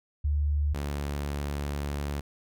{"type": "tone pair in turn", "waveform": ["sine", "sawtooth"], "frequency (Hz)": [73.42, 71.87], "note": ["D2", "D2"], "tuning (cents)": [0, -37], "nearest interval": "unison", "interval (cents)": 37, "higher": "first", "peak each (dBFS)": [-23, -26], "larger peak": "first", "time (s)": [[0.24, 0.74], [0.74, 2.21]], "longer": "second", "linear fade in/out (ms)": 10, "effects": []}